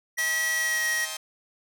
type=tone with pitch glide; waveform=square; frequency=1931 to 1895.6 Hz; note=B6 to A#6; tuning=-39 to +28 cents; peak=-25 dBFS; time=0.17-1.06 s; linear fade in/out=20 ms; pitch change=-33 cents; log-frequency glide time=0.56-0.85 s
type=chord; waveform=5% pulse; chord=A half-diminished seventh; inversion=second; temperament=just; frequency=633.6 / 792 / 880 / 1056 Hz; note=Eb5 / G5 / A5 / C6; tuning=+31 / +18 / 0 / +16 cents; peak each=-26 / -29 / -29 / -27 dBFS; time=0.18-1.17 s; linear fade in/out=5 ms
effects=none